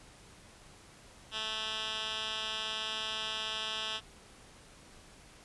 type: tone with band-pass filter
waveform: 10% pulse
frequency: 218.6 Hz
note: A3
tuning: 11 cents flat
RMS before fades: -37 dBFS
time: 1.31-4.01 s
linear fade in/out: 50 ms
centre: 3200 Hz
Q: 2.2
effects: pink hiss -56 dBFS RMS until 5.44 s + resampled to 24000 Hz